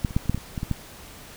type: clicks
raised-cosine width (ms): 5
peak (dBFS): -9 / -24 / -8 / -29 / -8 / -12 / -23 / -16 / -15 / -11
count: 10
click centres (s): 0.048 / 0.108 / 0.165 / 0.257 / 0.296 / 0.346 / 0.377 / 0.578 / 0.631 / 0.713
effects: pink hiss -44 dBFS RMS until 1.36 s